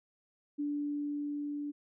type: tone with level ramp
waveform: sine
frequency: 291.3 Hz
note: D4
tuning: 14 cents flat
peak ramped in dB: -31 to -35 dBFS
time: 0.58-1.72 s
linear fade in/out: 20 ms
effects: none